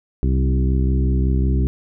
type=harmonic tone with a mistuned harmonic; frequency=65.41 Hz; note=C2; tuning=in tune; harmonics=1 / 2 / 3 / 4 / 5 / 6; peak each=-16 / -22 / -26 / -28 / -30 / -32 dBFS; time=0.23-1.67 s; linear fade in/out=0 ms; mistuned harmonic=3; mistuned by=-16 cents; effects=none